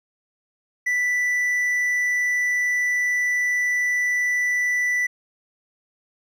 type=tone with hard clipping; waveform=triangle; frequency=1975.5 Hz; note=B6; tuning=in tune; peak=-20 dBFS; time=0.86-5.07 s; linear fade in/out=10 ms; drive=6 dB; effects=none